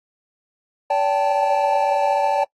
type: chord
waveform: triangle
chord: D suspended fourth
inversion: none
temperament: equal with one note detuned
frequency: 572.9 / 784 / 880 Hz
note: D5 / G5 / A5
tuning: -43 / 0 / 0 cents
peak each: -19 dBFS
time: 0.9-2.44 s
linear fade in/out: 5 ms
effects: noise-tail reverb RT60 0.1 s tail -24 dB re dry + AAC 32 kbps